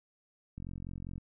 click train, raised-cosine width 5 ms, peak -30 dBFS, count 28, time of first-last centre 0.58-1.18 s, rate 45 Hz, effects none

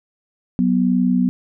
sine tone pair together, 185.82 / 246.9 Hz, F#3 / B3, +8 / 0 cents, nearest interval perfect fourth, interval 492 cents, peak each -17 / -16 dBFS, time 0.59-1.29 s, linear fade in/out 0 ms, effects none

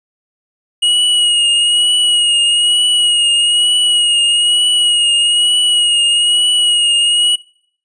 square tone with vibrato, 2893 Hz, F#7, 40 cents flat, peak -10 dBFS, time 0.82-7.36 s, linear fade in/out 10 ms, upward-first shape triangle, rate 1.1 Hz, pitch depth 36 cents each way, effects noise-tail reverb RT60 0.6 s tail -24 dB re dry + resampled to 22050 Hz

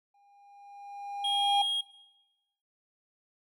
triangle tone with exponential growth, 807 Hz, G#5, 50 cents flat, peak -21 dBFS, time 0.14-1.62 s, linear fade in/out 5 ms, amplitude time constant 320 ms
triangle tone, 3265 Hz, G#7, 30 cents flat, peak -27 dBFS, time 1.24-1.81 s, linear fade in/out 5 ms
effects noise-tail reverb RT60 1.0 s tail -19 dB re dry

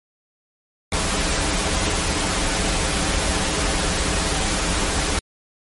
pink noise with comb filter, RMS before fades -21 dBFS, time 0.92-5.19 s, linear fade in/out 2 ms, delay 8.4 ms, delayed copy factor -0.65, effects MP3 48 kbps

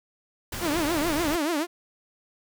pink noise, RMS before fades -33 dBFS, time 0.52-1.36 s, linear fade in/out 5 ms
sawtooth tone with vibrato, 316.4 Hz, D#4, 29 cents sharp, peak -20 dBFS, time 0.6-1.67 s, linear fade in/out 50 ms, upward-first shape triangle, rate 6.9 Hz, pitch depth 220 cents each way
effects none

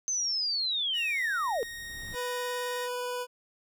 sine linear sweep, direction down, 6272 to 425.9 Hz, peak -27 dBFS, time 0.08-1.63 s, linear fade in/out 0 ms
sawtooth tone, 1864.7 Hz, A#6, in tune, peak -35 dBFS, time 0.93-2.89 s, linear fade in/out 50 ms
brown noise with exponential growth, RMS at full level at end -41 dBFS, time 1-2.15 s, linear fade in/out 2 ms, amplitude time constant 250 ms
25% pulse tone with vibrato, 493.9 Hz, B4, in tune, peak -28 dBFS, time 2.13-3.27 s, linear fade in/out 50 ms, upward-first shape sine, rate 19 Hz, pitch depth 8 cents each way
effects none

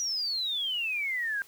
sine exponential sweep, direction down, 5900 to 1577 Hz, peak -28 dBFS, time 0-1.42 s, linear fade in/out 0 ms, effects white hiss -56 dBFS RMS until 1.47 s

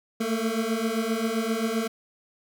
25% pulse beating tone pair, 220 / 227.6 Hz, A3 / A#3, 0 / -41 cents, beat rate 7.6 Hz, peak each -25 / -23 dBFS, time 0.2-1.88 s, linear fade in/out 10 ms, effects none

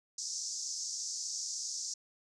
white band-pass noise, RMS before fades -39 dBFS, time 0.18-1.94 s, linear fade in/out 5 ms, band 5100 to 6900 Hz, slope 48 dB/octave, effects none

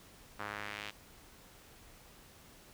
sawtooth tone with band-pass filter sweep, 103.83 Hz, G#2, in tune, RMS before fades -43 dBFS, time 0.39-0.91 s, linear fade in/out 10 ms, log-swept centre 1300 to 2900 Hz, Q 1.6, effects pink hiss -58 dBFS RMS until 2.73 s

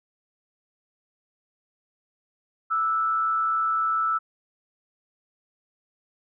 sine tone with frequency modulation, 1318.5 Hz, E6, in tune, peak -21 dBFS, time 2.7-4.19 s, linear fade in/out 20 ms, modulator 127 Hz, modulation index 0.41, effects none

